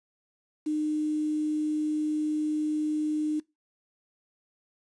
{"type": "tone with quantisation", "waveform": "sine", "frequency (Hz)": 304.9, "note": "D#4", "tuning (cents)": -35, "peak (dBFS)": -25, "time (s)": [0.66, 3.4], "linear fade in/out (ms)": 10, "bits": 8, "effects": ["noise-tail reverb RT60 0.2 s tail -21 dB re dry", "resampled to 22050 Hz"]}